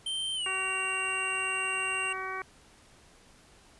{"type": "tone with pitch glide", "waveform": "square", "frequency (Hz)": [3124, 2767], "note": ["G7", "F7"], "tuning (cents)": [-7, -17], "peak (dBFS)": -31, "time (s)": [0.06, 2.13], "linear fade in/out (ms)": 5, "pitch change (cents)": -210, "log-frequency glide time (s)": [0.35, 0.48]}
{"type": "harmonic tone", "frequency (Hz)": 378.5, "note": "F#4", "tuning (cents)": 39, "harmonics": [1, 2, 3, 4, 5, 6], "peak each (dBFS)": [-42, -43, -37, -40, -42, -41], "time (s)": [0.46, 2.42], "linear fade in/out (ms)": 2}
{"effects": ["pink hiss -58 dBFS RMS until 3.79 s", "resampled to 24000 Hz"]}